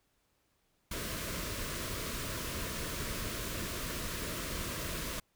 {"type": "band-stop noise", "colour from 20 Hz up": "pink", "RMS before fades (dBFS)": -38, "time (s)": [0.91, 5.2], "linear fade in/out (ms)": 5, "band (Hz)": [680, 950], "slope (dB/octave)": 96, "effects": ["pink hiss -75 dBFS RMS until 5.35 s"]}